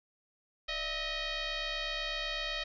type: tone with frequency modulation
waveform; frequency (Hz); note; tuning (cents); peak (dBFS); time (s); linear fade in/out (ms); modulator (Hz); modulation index
sine; 663; E5; +10; -33; 0.68-2.64; 10; 629; 6.2
effects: none